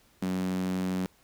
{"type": "tone with high-pass filter", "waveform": "sawtooth", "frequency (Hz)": 92.5, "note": "F#2", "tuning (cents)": 0, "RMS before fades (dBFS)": -30, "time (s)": [0.22, 1.06], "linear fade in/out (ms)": 0, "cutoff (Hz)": 210, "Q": 6.7, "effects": ["pink hiss -63 dBFS RMS until 1.23 s"]}